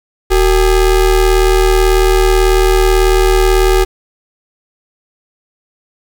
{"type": "ring-modulated tone", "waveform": "square", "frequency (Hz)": 207.1, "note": "G#3", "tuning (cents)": -5, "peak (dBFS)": -5, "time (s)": [0.3, 3.85], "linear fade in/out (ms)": 20, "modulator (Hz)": 168, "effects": ["7-bit"]}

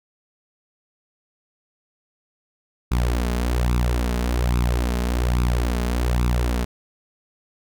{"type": "tone with flanger", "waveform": "sawtooth", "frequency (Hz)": 60.4, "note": "B1", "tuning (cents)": -38, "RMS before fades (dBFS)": -21, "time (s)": [2.91, 6.65], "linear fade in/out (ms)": 10, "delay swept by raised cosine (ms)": [0.79, 4.79], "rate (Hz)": 1.2, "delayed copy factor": 0.65, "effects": []}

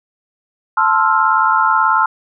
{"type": "chord", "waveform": "sine", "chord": "F major seventh", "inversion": "first", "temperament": "equal", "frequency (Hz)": [880, 1046.5, 1318.5, 1396.9], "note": ["A5", "C6", "E6", "F6"], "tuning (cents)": [0, 0, 0, 0], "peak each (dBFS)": -16, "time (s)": [0.77, 2.06], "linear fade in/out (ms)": 5, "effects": []}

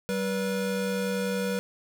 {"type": "tone pair together", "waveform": "square", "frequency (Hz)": [192.5, 486.6], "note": ["G3", "B4"], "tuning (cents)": [-31, -26], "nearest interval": "octave + major third", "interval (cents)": 1605, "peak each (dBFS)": [-30, -30], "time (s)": [0.09, 1.59], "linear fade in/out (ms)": 0, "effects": ["10-bit"]}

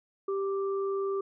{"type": "tone pair together", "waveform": "sine", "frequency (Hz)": [392, 1174.7], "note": ["G4", "D6"], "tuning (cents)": [0, 0], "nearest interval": "octave + perfect fifth", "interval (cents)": 1900, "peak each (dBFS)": [-28, -38], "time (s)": [0.28, 1.21], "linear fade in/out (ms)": 5, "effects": []}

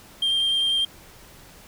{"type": "tone with vibrato", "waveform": "sine", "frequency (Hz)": 3182, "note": "G7", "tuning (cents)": 25, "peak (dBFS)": -17, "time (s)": [0.22, 0.85], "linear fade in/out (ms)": 5, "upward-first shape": "sine", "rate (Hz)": 10, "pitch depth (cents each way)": 10, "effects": ["tanh soft clip ceiling -18 dBFS", "pink hiss -48 dBFS RMS until 1.67 s"]}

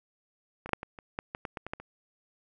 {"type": "clicks", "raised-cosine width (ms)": 0.5, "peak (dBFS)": [-24, -23, -9, -23, -29, -17, -20, -20, -21, -23, -18, -29], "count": 12, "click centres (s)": [0.66, 0.692, 0.733, 0.831, 0.988, 1.189, 1.349, 1.452, 1.572, 1.666, 1.735, 1.8], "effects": []}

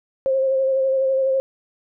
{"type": "tone with vibrato", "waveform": "sine", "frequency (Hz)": 532, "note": "C5", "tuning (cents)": 29, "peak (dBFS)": -16, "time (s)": [0.26, 1.4], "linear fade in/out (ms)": 0, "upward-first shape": "sine", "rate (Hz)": 12, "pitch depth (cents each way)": 23, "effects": []}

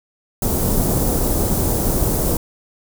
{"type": "band-stop noise", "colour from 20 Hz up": "pink", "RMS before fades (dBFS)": -18, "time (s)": [0.42, 2.37], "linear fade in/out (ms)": 2, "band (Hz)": [610, 9800], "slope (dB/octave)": 12, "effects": []}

